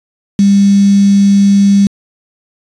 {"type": "tone with quantisation", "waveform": "sine", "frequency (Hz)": 199.4, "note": "G3", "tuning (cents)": 30, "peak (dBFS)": -4, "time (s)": [0.39, 1.87], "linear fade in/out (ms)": 2, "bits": 4, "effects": ["resampled to 22050 Hz"]}